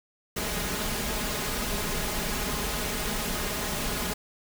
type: noise with comb filter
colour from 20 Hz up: pink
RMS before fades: -30 dBFS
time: 0.36-4.14 s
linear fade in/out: 10 ms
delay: 4.8 ms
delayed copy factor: +0.55
effects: none